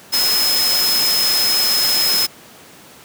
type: tone in noise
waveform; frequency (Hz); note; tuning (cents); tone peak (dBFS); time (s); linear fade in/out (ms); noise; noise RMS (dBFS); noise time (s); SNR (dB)
sine; 5140; E8; -45; -15; 0.12-2.27; 20; white; -20; 0.12-2.27; +2
effects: pink hiss -42 dBFS RMS until 3.04 s + high-pass 150 Hz 12 dB/octave